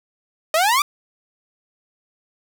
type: exponential sweep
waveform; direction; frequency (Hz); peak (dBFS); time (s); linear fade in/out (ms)
sawtooth; up; 609 to 1214; -11; 0.54-0.82; 2
effects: none